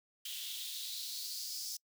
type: noise with high-pass filter sweep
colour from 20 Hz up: white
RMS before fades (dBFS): -42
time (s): 0.25-1.77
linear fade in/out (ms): 5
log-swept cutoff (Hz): 3100 to 5300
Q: 4.5
effects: noise-tail reverb RT60 0.1 s tail -26 dB re dry